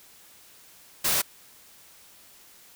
white noise, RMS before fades -24 dBFS, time 1.04-1.22 s, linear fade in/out 10 ms, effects white hiss -53 dBFS RMS until 2.75 s

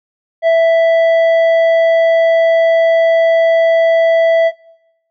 sine tone with tanh clipping, 660 Hz, E5, 2 cents sharp, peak -8 dBFS, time 0.42-4.52 s, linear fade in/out 50 ms, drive 7 dB, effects noise-tail reverb RT60 0.9 s tail -24 dB re dry

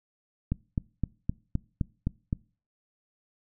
click train, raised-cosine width 5 ms, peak -14 dBFS, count 8, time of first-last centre 0.52-2.329 s, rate 3.87 Hz, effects noise-tail reverb RT60 0.4 s tail -24 dB re dry

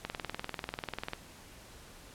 click train, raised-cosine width 0.3 ms, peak -19 dBFS, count 23, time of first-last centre 0.05-1.134 s, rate 20.3 Hz, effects pink hiss -53 dBFS RMS until 2.14 s + low-pass 12000 Hz 12 dB/octave

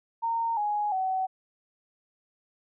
sine tone with pitch steps, 919 / 833 / 755.1 Hz, A#5 / G#5 / F#5, -25 / +5 / +35 cents, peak -25 dBFS, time 0.22-1.27 s, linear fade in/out 20 ms, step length 350 ms, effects none

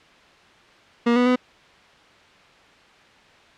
30% pulse tone with pitch steps, 236.6 / 246.1 / 250.7 Hz, A#3 / B3 / B3, +26 / -6 / +26 cents, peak -13 dBFS, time 1.06-1.36 s, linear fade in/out 10 ms, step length 100 ms, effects white hiss -51 dBFS RMS until 3.57 s + low-pass 3000 Hz 12 dB/octave

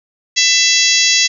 harmonic tone, 667 Hz, E5, 20 cents sharp, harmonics 3 / 4 / 5 / 6 / 7 / 8 / 9 / 10, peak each -18 / -18 / -18 / -18 / -18 / -18 / -18 / -18 dBFS, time 0.36-1.28 s, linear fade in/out 20 ms, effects none

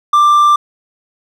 triangle tone, 1182 Hz, D6, 11 cents sharp, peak -4 dBFS, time 0.13-0.56 s, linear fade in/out 5 ms, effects none

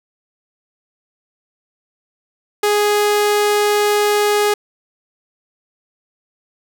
sawtooth tone, 415.3 Hz, G#4, in tune, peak -9 dBFS, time 2.63-4.54 s, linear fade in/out 5 ms, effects none

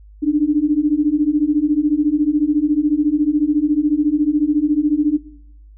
sine beating tone pair, 290 / 304 Hz, D4 / D#4, -22 / -40 cents, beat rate 14 Hz, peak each -16 dBFS, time 0.22-5.18 s, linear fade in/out 20 ms, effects noise-tail reverb RT60 0.8 s tail -19 dB re dry + added 51 Hz sine -40 dBFS peak until 5.77 s

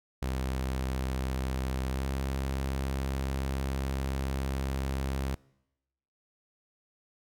sawtooth tone with pitch glide, 65.3 to 67.1 Hz, C2 to C2, -3 to +44 cents, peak -26 dBFS, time 0.22-5.35 s, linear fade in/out 5 ms, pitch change +47 cents, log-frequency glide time 1.9-2.04 s, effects noise-tail reverb RT60 0.9 s tail -24 dB re dry

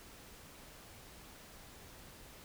silence, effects pink hiss -55 dBFS RMS until 2.44 s

